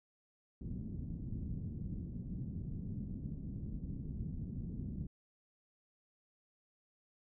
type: low-pass noise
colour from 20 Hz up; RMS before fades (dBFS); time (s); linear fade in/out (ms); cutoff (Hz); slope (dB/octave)
white; -42; 0.61-5.07; 5; 210; 24
effects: none